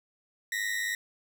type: tone pair together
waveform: 40% pulse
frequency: 1864.7 / 1967.1 Hz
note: A#6 / B6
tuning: 0 / -7 cents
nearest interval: minor second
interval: 93 cents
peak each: -30 / -33 dBFS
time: 0.52-0.95 s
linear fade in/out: 2 ms
effects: none